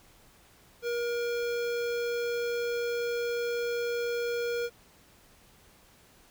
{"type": "tone with notch filter", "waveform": "square", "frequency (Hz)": 475.2, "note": "A#4", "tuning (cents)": 33, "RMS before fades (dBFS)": -31, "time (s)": [0.82, 4.7], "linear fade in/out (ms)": 50, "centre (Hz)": 9700, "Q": 0.88, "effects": ["pink hiss -59 dBFS RMS until 6.3 s"]}